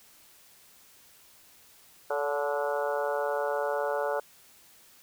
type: harmonic tone with a mistuned harmonic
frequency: 145.4 Hz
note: D3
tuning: 17 cents flat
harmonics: 3 / 4 / 5 / 6 / 7 / 8 / 9 / 10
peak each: -33 / -30 / -37 / -35 / -41 / -42 / -41 / -38 dBFS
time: 2.1-4.2 s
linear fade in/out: 5 ms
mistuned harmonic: 4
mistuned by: -28 cents
effects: white hiss -57 dBFS RMS until 5.02 s